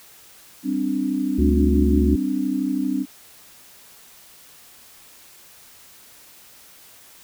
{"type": "chord", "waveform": "sine", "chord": "G suspended fourth", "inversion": "none", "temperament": "just", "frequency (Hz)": [196, 261.3, 294], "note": ["G3", "C4", "D4"], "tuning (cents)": [0, -2, 2], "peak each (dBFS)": [-28, -23, -24], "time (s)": [0.63, 3.06], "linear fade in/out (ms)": 50}
{"type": "harmonic tone", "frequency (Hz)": 72, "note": "D2", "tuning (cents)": -34, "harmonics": [1, 3, 4, 5], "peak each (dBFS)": [-18, -21, -25, -24], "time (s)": [1.38, 2.16], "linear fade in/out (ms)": 10}
{"effects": ["white hiss -48 dBFS RMS until 7.23 s"]}